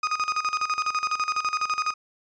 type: tone with tremolo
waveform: 35% pulse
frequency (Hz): 1244.5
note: D#6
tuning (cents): 0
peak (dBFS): -20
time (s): 0.03-1.94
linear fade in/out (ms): 5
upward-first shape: square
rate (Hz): 12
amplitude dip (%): 75
effects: resampled to 16000 Hz